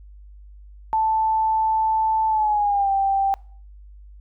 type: tone with pitch glide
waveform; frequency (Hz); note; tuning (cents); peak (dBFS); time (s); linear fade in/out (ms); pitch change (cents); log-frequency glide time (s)
sine; 880 to 784; A5 to G5; 0 to 0; -17; 0.93-3.34; 0; -200; 2.28-2.91
effects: noise-tail reverb RT60 0.5 s tail -24 dB re dry + added 50 Hz sine -41 dBFS peak until 4.2 s